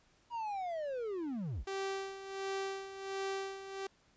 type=linear sweep; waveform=triangle; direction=down; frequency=967 to 32.43 Hz; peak=-34 dBFS; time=0.3-1.65 s; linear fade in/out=50 ms
type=tone with tremolo; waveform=sawtooth; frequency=388.9 Hz; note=G4; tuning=14 cents flat; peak=-31 dBFS; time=1.67-3.87 s; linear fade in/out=5 ms; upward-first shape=sine; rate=1.4 Hz; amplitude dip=70%
effects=pink hiss -69 dBFS RMS until 4.16 s + resampled to 16000 Hz